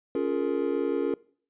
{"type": "chord", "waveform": "triangle", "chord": "Bb minor seventh", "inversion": "first", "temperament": "just", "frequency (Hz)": [279.7, 349.6, 419.5, 466.2], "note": ["Db4", "F4", "Ab4", "Bb4"], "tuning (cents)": [16, 2, 17, 0], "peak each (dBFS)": -28, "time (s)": [0.15, 1.14], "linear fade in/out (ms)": 2, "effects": ["noise-tail reverb RT60 0.5 s tail -22 dB re dry", "resampled to 8000 Hz"]}